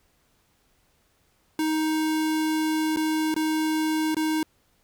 square tone with dropouts, 313.2 Hz, D#4, 11 cents sharp, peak -23 dBFS, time 1.59-4.43 s, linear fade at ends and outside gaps 2 ms, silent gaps 2.962-2.97 / 3.342-3.363 / 4.146-4.167 s, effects pink hiss -66 dBFS RMS until 4.83 s

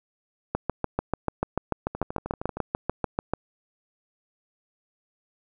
two click trains, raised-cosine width 1 ms, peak -18 / -10 dBFS, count 9 / 20, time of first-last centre 1.95-2.57 / 0.55-3.336 s, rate 12.9 / 6.82 Hz, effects none

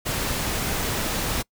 pink noise, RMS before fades -26 dBFS, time 0.05-1.43 s, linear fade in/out 20 ms, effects noise-tail reverb RT60 0.1 s tail -25 dB re dry

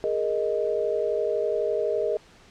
sine chord, Ab suspended second, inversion none, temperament just, 415.3 / 467.2 / 623 Hz, Ab4 / Bb4 / Eb5, 0 / +4 / +2 cents, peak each -27 dBFS, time 0.04-2.17 s, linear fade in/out 0 ms, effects pink hiss -53 dBFS RMS until 2.5 s + low-pass 6000 Hz 12 dB/octave

